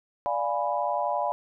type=chord; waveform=sine; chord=D diminished seventh; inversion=none; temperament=equal; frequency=587.3 / 698.5 / 830.6 / 987.8 Hz; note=D5 / F5 / Ab5 / Cb6; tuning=0 / 0 / 0 / 0 cents; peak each=-30 dBFS; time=0.26-1.32 s; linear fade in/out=0 ms; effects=none